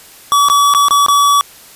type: tone with dropouts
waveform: square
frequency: 1142 Hz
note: D6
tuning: 49 cents flat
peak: -8 dBFS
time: 0.32-1.41 s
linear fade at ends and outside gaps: 0 ms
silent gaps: 0.486-0.499 / 0.738-0.748 / 0.884-0.908 / 1.063-1.084 s
effects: white hiss -39 dBFS RMS until 1.75 s + resampled to 32000 Hz